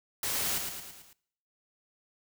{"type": "noise with echo", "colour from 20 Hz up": "white", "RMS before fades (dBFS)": -32, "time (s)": [0.23, 0.58], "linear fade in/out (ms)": 2, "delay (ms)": 110, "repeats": 5, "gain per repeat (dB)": -5, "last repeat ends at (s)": 1.13, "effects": ["noise-tail reverb RT60 0.7 s tail -23 dB re dry"]}